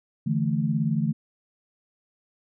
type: chord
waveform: sine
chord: D suspended second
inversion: none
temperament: equal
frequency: 146.83 / 164.81 / 220 Hz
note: D3 / E3 / A3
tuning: 0 / 0 / 0 cents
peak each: -26 / -26 / -26 dBFS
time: 0.26-1.13 s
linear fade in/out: 10 ms
effects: none